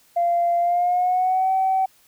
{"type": "tone with pitch glide", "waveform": "sine", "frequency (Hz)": [691, 762.3], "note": ["F5", "G5"], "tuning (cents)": [-19, -49], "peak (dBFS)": -16, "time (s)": [0.16, 1.86], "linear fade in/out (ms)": 10, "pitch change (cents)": 170, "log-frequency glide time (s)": [0.59, 1.52], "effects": ["tanh soft clip ceiling -12 dBFS", "white hiss -57 dBFS RMS until 2.07 s"]}